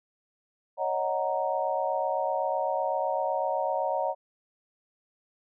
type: chord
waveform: sine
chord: D# minor seventh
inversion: third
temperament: equal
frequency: 554.4 / 622.3 / 740 / 932.3 Hz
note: C#5 / D#5 / F#5 / A#5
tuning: 0 / 0 / 0 / 0 cents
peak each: -31 dBFS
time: 0.77-4.15 s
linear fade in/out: 50 ms
effects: none